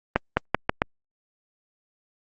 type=accelerating click train; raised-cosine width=0.5 ms; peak=-3 dBFS; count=5; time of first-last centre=0.16-0.819 s; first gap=210 ms; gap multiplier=0.84; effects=Opus 24 kbps